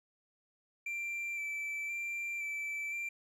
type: tone with vibrato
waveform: triangle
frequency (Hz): 2342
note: D7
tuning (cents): -5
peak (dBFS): -34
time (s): 0.86-3.09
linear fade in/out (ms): 5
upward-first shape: square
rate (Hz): 0.97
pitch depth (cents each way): 15
effects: none